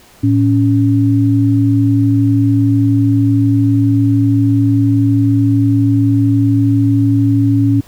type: tone pair together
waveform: sine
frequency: 110.9 / 279.5 Hz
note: A2 / C#4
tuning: +14 / +14 cents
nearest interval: octave + major third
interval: 1600 cents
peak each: -11 dBFS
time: 0.23-7.81 s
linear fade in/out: 10 ms
effects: pink hiss -44 dBFS RMS until 7.87 s

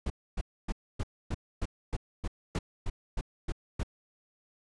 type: noise bursts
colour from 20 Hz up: brown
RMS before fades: -31 dBFS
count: 13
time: 0.06-3.833 s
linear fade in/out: 5 ms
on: 41 ms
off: 270 ms
effects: resampled to 22050 Hz

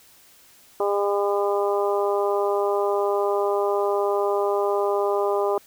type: harmonic tone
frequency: 202.1 Hz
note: G#3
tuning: 47 cents flat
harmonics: 2 / 3 / 4 / 5 / 6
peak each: -22 / -26 / -28 / -30 / -32 dBFS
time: 0.8-5.58 s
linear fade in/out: 2 ms
effects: white hiss -53 dBFS RMS until 5.66 s

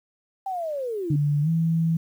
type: linear sweep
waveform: sine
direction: down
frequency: 790 to 277.2 Hz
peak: -26 dBFS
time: 0.46-1.16 s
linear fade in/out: 5 ms
type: tone with pitch glide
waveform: sine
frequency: 146.2 to 164.1 Hz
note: D3 to E3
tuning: -7 to -8 cents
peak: -19 dBFS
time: 1.1-1.97 s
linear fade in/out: 5 ms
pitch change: +199 cents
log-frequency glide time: 1.42-1.49 s
effects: 9-bit

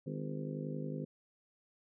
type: harmonic tone with a mistuned harmonic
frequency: 51 Hz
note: G#1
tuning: 31 cents flat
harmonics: 3 / 4 / 5 / 6 / 7 / 8 / 9 / 10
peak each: -40 / -46 / -43 / -54 / -50 / -48 / -52 / -48 dBFS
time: 0.06-1.05 s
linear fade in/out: 10 ms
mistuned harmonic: 7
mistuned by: -64 cents
effects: none

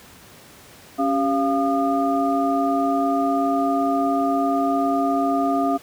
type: tone cluster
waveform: sine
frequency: 275.8 / 393 / 692 / 1218 Hz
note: C#4 / G4 / F5 / D#6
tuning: -9 / +4 / -16 / -37 cents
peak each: -21 / -29 / -21 / -27 dBFS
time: 0.98-5.78 s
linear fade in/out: 20 ms
effects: pink hiss -46 dBFS RMS until 5.82 s + high-pass 80 Hz 12 dB/octave

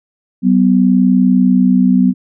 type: tone pair together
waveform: sine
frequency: 189.6 / 250 Hz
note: F#3 / B3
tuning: +43 / +21 cents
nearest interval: perfect fourth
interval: 478 cents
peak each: -10 dBFS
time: 0.42-2.14 s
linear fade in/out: 50 ms
effects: none

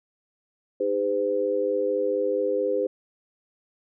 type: tone cluster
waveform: sine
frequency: 309.5 / 403.6 / 508 Hz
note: D#4 / G#4 / B4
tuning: -9 / -49 / +49 cents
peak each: -32 / -26 / -24 dBFS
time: 0.8-2.87 s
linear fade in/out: 5 ms
effects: none

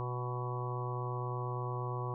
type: harmonic tone with a mistuned harmonic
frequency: 123.47 Hz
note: B2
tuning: in tune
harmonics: 1 / 3 / 4 / 5 / 6 / 7 / 8 / 9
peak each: -36 / -43 / -46 / -52 / -48 / -50 / -43 / -44 dBFS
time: 0-2.14 s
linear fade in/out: 0 ms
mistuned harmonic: 9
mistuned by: +18 cents
effects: none

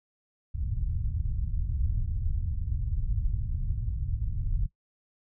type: low-pass noise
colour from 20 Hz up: pink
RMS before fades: -29 dBFS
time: 0.54-4.67 s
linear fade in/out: 10 ms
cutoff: 110 Hz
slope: 24 dB/octave
effects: noise-tail reverb RT60 0.1 s tail -17 dB re dry

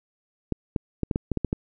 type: clicks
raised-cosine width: 3 ms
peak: -11 dBFS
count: 9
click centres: 0.523 / 0.762 / 1.033 / 1.112 / 1.159 / 1.317 / 1.373 / 1.447 / 1.529 s
effects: none

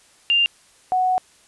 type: tone pair in turn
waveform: sine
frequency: 2794 / 740 Hz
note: F7 / F#5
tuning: 0 / 0 cents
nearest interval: octave + major seventh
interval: 2300 cents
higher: first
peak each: -14 / -16 dBFS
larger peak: first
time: 0.3-0.46 / 0.92-1.18 s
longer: second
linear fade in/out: 0 ms
effects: white hiss -54 dBFS RMS until 1.47 s + resampled to 24000 Hz

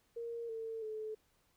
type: tone with pitch steps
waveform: sine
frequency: 466.2 / 449.5 / 433.5 Hz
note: A#4 / A4 / A4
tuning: 0 / +37 / -26 cents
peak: -39 dBFS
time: 0.16-1.15 s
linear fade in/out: 10 ms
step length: 330 ms
effects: pink hiss -74 dBFS RMS until 1.56 s

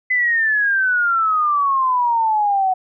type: exponential sweep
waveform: sine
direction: down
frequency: 2032 to 740 Hz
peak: -14 dBFS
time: 0.1-2.74 s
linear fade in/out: 10 ms
effects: none

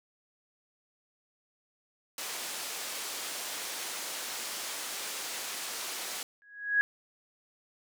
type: band-pass noise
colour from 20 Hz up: white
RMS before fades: -38 dBFS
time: 2.18-6.23 s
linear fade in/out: 2 ms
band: 330 to 9200 Hz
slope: 12 dB/octave
type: tone with exponential growth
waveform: sine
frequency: 1661.2 Hz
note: G#6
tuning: in tune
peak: -19 dBFS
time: 6.42-6.81 s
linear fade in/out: 0 ms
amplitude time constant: 84 ms
effects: none

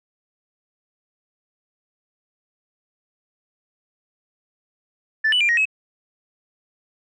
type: tone with pitch steps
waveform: sine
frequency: 1758 / 2969 / 2385 / 1880 / 2570 Hz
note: A6 / F#7 / D7 / A#6 / E7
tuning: -2 / +5 / +26 / +14 / -45 cents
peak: -14 dBFS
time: 5.24-5.655 s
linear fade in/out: 10 ms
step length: 83 ms
effects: tanh soft clip ceiling -12 dBFS

